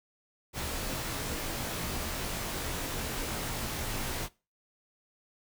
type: noise with comb filter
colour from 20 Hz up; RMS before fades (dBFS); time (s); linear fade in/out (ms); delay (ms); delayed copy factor
pink; -35; 0.53-4.29; 50; 20; -1
effects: noise-tail reverb RT60 0.3 s tail -21 dB re dry